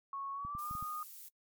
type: tone with pitch glide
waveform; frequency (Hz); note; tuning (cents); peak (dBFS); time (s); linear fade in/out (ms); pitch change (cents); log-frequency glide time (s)
sine; 1103 to 1230.9; C#6 to D#6; -9 to -19; -38; 0.13-1.03; 2; +190; 0.33-0.73
type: clicks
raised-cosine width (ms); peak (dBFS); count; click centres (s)
5; -35; 5; 0.45 / 0.551 / 0.711 / 0.752 / 0.826
type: noise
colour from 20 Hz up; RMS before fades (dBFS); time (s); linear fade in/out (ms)
violet; -50; 0.58-1.29; 10
effects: noise-tail reverb RT60 0.1 s tail -25 dB re dry + MP3 96 kbps